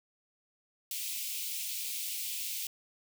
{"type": "high-pass noise", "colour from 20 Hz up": "white", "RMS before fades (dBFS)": -37, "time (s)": [0.91, 2.67], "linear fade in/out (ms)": 2, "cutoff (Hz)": 2300, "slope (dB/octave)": 48, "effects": []}